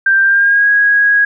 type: tone with pitch glide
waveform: sine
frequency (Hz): 1577 to 1651.6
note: G6 to G#6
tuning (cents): +10 to -10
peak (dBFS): -7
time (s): 0.06-1.25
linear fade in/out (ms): 5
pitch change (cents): +80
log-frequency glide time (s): 0.23-0.68
effects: none